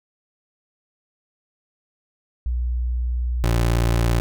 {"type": "tone pair in turn", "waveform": ["sine", "25% pulse"], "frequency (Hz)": [60.7, 57.97], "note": ["B1", "A#1"], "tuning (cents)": [-29, -9], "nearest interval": "minor second", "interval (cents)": 80, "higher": "first", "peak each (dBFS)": [-20, -13], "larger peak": "second", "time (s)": [[2.46, 3.44], [3.44, 4.2]], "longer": "first", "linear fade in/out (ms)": 0, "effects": []}